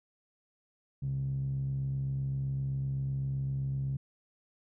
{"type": "tone with low-pass filter", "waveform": "5% pulse", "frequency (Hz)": 67.8, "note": "C#2", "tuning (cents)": -38, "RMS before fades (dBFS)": -33, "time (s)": [1.02, 3.97], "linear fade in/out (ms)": 5, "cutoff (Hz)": 140, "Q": 8.1, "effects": []}